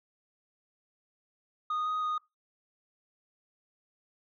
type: tone with pitch steps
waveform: sine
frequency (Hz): 1236 / 1249 / 1238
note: D#6 / D#6 / D#6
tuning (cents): -12 / +6 / -9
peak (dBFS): -26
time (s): 1.7-2.18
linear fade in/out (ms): 5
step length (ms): 160
effects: noise-tail reverb RT60 0.2 s tail -23 dB re dry + tanh soft clip ceiling -28 dBFS